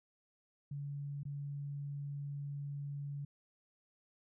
sine tone with dropouts, 142.5 Hz, C#3, 48 cents sharp, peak -39 dBFS, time 0.71-3.25 s, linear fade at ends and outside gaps 5 ms, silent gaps 1.233-1.252 s, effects none

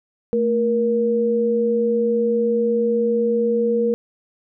sine tone pair together, 223 / 472.5 Hz, A3 / A#4, +23 / +23 cents, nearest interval octave + minor second, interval 1300 cents, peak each -22 / -17 dBFS, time 0.33-3.94 s, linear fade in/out 0 ms, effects none

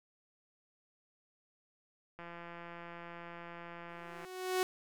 click train, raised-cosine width 0.5 ms, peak -33 dBFS, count 353, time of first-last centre 2.19-4.248 s, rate 171 Hz
sawtooth tone with exponential growth, 370 Hz, F#4, in tune, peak -24 dBFS, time 3.89-4.63 s, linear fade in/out 1 ms, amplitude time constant 160 ms
effects none

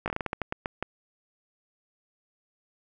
slowing click train, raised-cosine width 0.5 ms, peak -14 dBFS, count 12, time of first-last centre 0.06-0.826 s, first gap 18 ms, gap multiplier 1.25, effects none

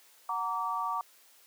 sine chord, Gb augmented, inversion none, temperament just, 740 / 925 / 1156.2 Hz, Gb5 / Bb5 / D6, 0 / -14 / -27 cents, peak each -38 / -34 / -32 dBFS, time 0.29-1.01 s, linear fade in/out 2 ms, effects white hiss -60 dBFS RMS until 1.46 s + high-pass 400 Hz 12 dB/octave

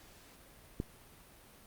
click, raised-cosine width 3 ms, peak -21 dBFS, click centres 0.801 s, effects pink hiss -58 dBFS RMS until 1.66 s + Opus 48 kbps

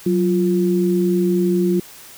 sine tone pair together, 185.1 / 349.4 Hz, F#3 / F4, +1 / +1 cents, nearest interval major seventh, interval 1100 cents, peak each -17 dBFS, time 0.06-1.8 s, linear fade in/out 5 ms, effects white hiss -41 dBFS RMS until 2.17 s

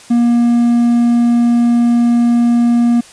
triangle tone, 237.4 Hz, A#3, 32 cents sharp, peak -6 dBFS, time 0.1-3.01 s, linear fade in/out 10 ms, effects white hiss -39 dBFS RMS until 3.12 s + resampled to 22050 Hz

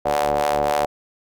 sawtooth ring-modulated tone, 73.42 Hz, D2, in tune, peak -11 dBFS, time 0.05-0.86 s, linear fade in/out 10 ms, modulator 659 Hz, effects none

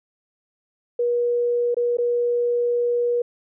sine tone with dropouts, 480.6 Hz, B4, 47 cents flat, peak -18 dBFS, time 0.99-3.22 s, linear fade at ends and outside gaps 5 ms, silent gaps 1.745-1.767 / 1.971-1.984 s, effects none

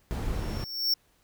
brown noise, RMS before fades -31 dBFS, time 0.11-0.64 s, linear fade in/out 0 ms
square tone with exponential growth, 5460 Hz, F8, 40 cents flat, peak -21 dBFS, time 0.34-0.94 s, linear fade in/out 5 ms, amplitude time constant 130 ms
effects pink hiss -66 dBFS RMS until 1.23 s

